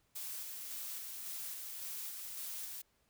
blue noise with tremolo, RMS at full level -43 dBFS, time 0.15-2.82 s, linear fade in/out 10 ms, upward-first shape square, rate 1.8 Hz, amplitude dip 25%, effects pink hiss -75 dBFS RMS until 3.09 s

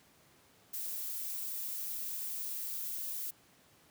violet noise, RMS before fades -39 dBFS, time 0.73-3.31 s, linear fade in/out 10 ms, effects pink hiss -64 dBFS RMS until 3.9 s + high-pass 100 Hz 12 dB/octave

